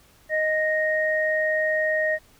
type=tone pair together; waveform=sine; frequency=622.7 / 1864.7 Hz; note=D#5 / A#6; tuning=+1 / 0 cents; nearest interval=octave + perfect fifth; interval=1899 cents; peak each=-23 dBFS; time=0.29-2.19 s; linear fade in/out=50 ms; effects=pink hiss -56 dBFS RMS until 2.39 s